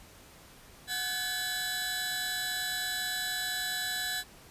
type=tone cluster; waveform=sawtooth; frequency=737 / 1524 / 1712 / 3972 Hz; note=F#5 / G6 / A6 / B7; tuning=-7 / -49 / -48 / +9 cents; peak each=-39 / -38 / -31 / -32 dBFS; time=0.87-4.24 s; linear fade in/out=50 ms; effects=pink hiss -54 dBFS RMS until 4.5 s + resampled to 32000 Hz